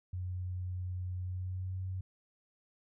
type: tone with pitch glide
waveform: sine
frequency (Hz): 91 to 93.4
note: F#2 to F#2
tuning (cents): -28 to +17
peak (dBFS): -35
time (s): 0.13-2.01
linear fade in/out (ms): 5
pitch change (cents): +45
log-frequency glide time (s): 1.2-1.8
effects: none